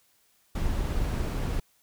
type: noise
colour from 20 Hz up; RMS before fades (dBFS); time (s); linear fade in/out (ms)
brown; -28; 0.55-1.6; 5
effects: white hiss -66 dBFS RMS until 1.82 s